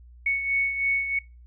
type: beating tone pair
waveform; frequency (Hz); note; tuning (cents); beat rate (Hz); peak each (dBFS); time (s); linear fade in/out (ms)
sine; 2217 / 2220.1; C#7 / C#7; 0 / +2; 3.1; -23 / -31; 0.26-1.19; 5
effects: noise-tail reverb RT60 0.3 s tail -25 dB re dry + added 60 Hz sine -46 dBFS peak until 1.46 s